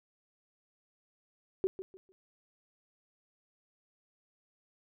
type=tone with echo; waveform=sine; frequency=379.8 Hz; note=F#4; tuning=45 cents sharp; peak=-25 dBFS; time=1.64-1.67 s; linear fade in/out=0 ms; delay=150 ms; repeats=3; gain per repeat=-12 dB; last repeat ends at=2.12 s; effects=none